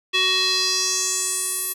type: tone with band-pass filter sweep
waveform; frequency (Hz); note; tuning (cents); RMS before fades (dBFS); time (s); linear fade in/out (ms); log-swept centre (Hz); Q
square; 373.7; F#4; +17; -22; 0.13-1.74; 20; 3100 to 12000; 3.3
effects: none